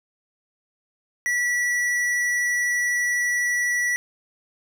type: tone with tanh clipping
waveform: triangle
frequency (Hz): 1948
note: B6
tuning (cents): -24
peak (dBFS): -22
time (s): 1.26-3.96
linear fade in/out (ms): 0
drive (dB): 16
effects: none